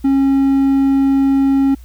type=tone; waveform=triangle; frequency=272.6 Hz; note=C#4; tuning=29 cents flat; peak=-8 dBFS; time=0.04-1.75 s; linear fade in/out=10 ms; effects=added 60 Hz sine -34 dBFS peak until 1.84 s + white hiss -52 dBFS RMS until 1.84 s